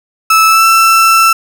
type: tone with pitch glide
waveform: 35% pulse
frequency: 1309 to 1333.4 Hz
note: E6 to E6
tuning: -13 to +19 cents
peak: -3 dBFS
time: 0.3-1.33 s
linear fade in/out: 5 ms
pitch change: +32 cents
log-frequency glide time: 0.48-0.66 s
effects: none